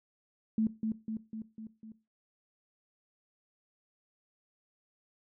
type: tone with echo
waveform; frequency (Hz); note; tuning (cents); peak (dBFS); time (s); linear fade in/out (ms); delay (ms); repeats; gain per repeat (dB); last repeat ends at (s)
sine; 220; A3; 0; -25; 0.58-0.67; 2; 250; 5; -4; 1.92
effects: noise-tail reverb RT60 0.3 s tail -18 dB re dry